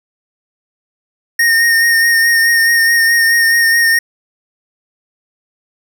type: tone with vibrato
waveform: square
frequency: 1843 Hz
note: A#6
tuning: 20 cents flat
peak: -9 dBFS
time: 1.39-3.99 s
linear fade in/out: 5 ms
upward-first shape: sine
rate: 4.7 Hz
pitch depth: 24 cents each way
effects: none

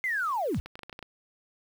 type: linear sweep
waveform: sine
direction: down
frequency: 2124 to 43.65 Hz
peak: -26 dBFS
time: 0.04-0.6 s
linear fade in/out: 0 ms
type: clicks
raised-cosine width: 0.3 ms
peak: -25 dBFS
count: 9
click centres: 0.546 / 0.66 / 0.755 / 0.792 / 0.833 / 0.896 / 0.928 / 0.991 / 1.027 s
effects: 8-bit

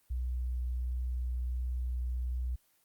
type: tone with vibrato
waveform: sine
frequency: 61.8 Hz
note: B1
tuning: 2 cents sharp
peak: -31 dBFS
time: 0.1-2.56 s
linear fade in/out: 10 ms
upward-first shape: triangle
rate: 1.4 Hz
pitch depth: 8 cents each way
effects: white hiss -70 dBFS RMS until 2.84 s + Opus 24 kbps

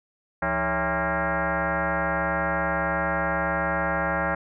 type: tone with frequency modulation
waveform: sine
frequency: 415.3 Hz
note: G#4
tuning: in tune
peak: -22 dBFS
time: 0.42-4.35 s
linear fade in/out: 5 ms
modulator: 243 Hz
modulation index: 5.8
effects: none

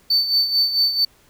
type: tone with tremolo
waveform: triangle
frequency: 4534 Hz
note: C#8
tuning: 38 cents sharp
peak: -12 dBFS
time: 0.1-1.05 s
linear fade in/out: 5 ms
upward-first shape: sine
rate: 4.5 Hz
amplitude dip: 65%
effects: pink hiss -55 dBFS RMS until 1.29 s

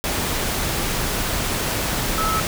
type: tone in noise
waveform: sine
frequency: 1300 Hz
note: E6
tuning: 24 cents flat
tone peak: -21 dBFS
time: 2.18-2.4 s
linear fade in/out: 0 ms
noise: pink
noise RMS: -23 dBFS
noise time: 0.04-2.47 s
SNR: -1 dB
effects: none

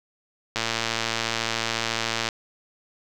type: click train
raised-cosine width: 0.2 ms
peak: -7 dBFS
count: 198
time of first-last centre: 0.56-2.288 s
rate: 114 Hz
effects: none

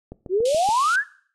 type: click train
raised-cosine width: 2 ms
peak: -22 dBFS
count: 5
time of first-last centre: 0.12-0.689 s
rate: 7.03 Hz
type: exponential sweep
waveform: sine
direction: up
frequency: 350 to 1800 Hz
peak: -17 dBFS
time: 0.29-1.04 s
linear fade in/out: 50 ms
type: band-pass noise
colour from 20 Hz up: pink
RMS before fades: -34 dBFS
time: 0.45-0.96 s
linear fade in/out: 5 ms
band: 2600 to 10000 Hz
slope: 48 dB/octave
effects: noise-tail reverb RT60 0.5 s tail -19 dB re dry

